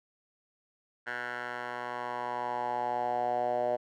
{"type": "tone with band-pass filter sweep", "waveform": "10% pulse", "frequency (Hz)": 122.1, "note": "B2", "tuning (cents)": -19, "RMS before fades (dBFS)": -33, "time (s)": [1.06, 3.77], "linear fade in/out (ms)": 20, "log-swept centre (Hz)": [1500, 630], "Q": 5, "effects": []}